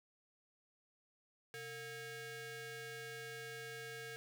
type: ring-modulated tone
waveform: sawtooth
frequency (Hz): 585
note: D5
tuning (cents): -7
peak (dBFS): -39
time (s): 1.54-4.16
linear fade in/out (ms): 0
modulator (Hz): 1040
effects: none

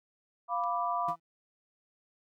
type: chord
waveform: sine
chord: B diminished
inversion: second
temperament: equal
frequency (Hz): 698.5 / 987.8 / 1174.7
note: F5 / B5 / D6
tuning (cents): 0 / 0 / 0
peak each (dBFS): -33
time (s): 0.48-1.16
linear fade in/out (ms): 50
type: click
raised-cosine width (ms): 0.2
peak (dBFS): -37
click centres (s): 0.638
type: tone with exponential decay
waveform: 30% pulse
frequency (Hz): 164.81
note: E3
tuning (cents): 0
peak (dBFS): -36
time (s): 1.08-1.2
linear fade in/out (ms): 5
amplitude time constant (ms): 26
effects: none

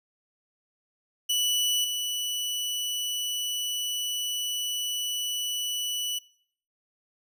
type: tone with level steps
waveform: sawtooth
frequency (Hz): 2960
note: F#7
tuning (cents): 0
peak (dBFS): -20 / -25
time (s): 1.29-6.19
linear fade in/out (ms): 10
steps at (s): 1.84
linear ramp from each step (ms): 5
effects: noise-tail reverb RT60 0.6 s tail -22 dB re dry

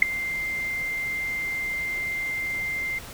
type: tone with ADSR envelope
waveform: sine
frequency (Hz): 2093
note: C7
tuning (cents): 0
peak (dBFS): -6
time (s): 0.02-2.99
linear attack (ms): 4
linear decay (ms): 5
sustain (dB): -20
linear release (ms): 8
effects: pink hiss -41 dBFS RMS until 3.13 s

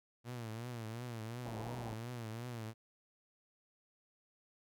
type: tone with vibrato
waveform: sawtooth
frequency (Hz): 116.54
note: A#2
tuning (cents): 0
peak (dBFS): -38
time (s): 0.24-2.74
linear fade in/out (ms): 50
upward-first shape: triangle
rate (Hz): 2.8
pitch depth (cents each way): 130
type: low-pass noise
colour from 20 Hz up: white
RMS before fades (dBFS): -48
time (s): 1.45-1.94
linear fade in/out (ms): 10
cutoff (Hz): 1000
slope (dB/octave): 96
effects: none

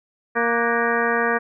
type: harmonic tone with a mistuned harmonic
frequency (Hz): 233.6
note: A#3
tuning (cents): +4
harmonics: 1 / 2 / 3 / 4 / 5 / 6 / 7 / 8 / 10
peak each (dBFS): -28 / -23 / -27 / -29 / -26 / -28 / -25 / -26 / -37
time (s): 0.35-1.39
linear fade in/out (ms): 20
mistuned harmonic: 6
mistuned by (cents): +91
effects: none

